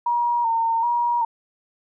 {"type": "tone with vibrato", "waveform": "sine", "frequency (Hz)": 933, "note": "A#5", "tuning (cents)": 1, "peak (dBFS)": -18, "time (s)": [0.06, 1.25], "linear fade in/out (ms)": 5, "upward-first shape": "square", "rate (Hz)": 1.3, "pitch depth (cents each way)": 38, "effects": []}